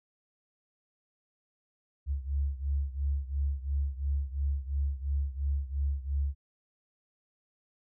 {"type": "beating tone pair", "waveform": "sine", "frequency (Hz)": [69, 71.9], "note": ["C#2", "D2"], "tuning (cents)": [-7, -36], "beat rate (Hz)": 2.9, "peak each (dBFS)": [-30, -33], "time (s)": [2.06, 6.35], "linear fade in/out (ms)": 50, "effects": []}